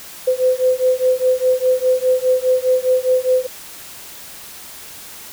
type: beating tone pair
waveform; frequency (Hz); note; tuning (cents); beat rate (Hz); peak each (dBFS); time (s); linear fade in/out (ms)
sine; 508 / 512.9; B4 / C5; +49 / -35; 4.9; -16; 0.27-3.47; 10
effects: white hiss -36 dBFS RMS until 5.32 s